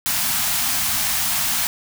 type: band-stop noise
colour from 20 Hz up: white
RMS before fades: -21 dBFS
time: 0.06-1.67 s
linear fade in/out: 0 ms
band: 280 to 640 Hz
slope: 96 dB/octave
effects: none